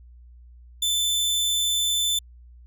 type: tone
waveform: sawtooth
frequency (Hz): 3527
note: A7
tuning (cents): +3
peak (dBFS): -18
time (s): 0.82-2.19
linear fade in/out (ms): 5
effects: added 60 Hz sine -45 dBFS peak until 2.66 s